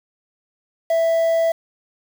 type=tone with quantisation; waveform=triangle; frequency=660 Hz; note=E5; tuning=2 cents sharp; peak=-13 dBFS; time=0.9-1.52 s; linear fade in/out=5 ms; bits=6; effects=none